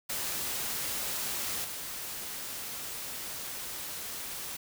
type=noise with level steps; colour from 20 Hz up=white; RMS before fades=-34 / -39 dBFS; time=0.09-4.57 s; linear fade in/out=10 ms; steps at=1.64 s; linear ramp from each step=5 ms; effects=none